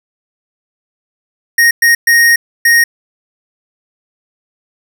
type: tone bursts at uneven times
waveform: square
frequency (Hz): 1864.7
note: A#6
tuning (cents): 0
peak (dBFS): -6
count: 4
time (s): 1.58-1.71 / 1.82-1.95 / 2.07-2.36 / 2.65-2.84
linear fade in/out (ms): 5
effects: none